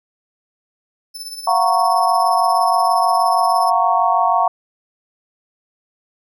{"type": "tone with tremolo", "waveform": "sawtooth", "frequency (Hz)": 5274, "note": "E8", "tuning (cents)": 0, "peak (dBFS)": -23, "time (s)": [1.14, 3.71], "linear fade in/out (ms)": 20, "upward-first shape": "triangle", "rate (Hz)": 17, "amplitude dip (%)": 70}
{"type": "chord", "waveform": "sine", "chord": "Gb major seventh", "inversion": "third", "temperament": "just", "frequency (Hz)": [693.7, 740, 925, 1110], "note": ["F5", "Gb5", "Bb5", "Db6"], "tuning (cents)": [-12, 0, -14, 2], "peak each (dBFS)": -18, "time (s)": [1.47, 4.48], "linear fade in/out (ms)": 5}
{"effects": []}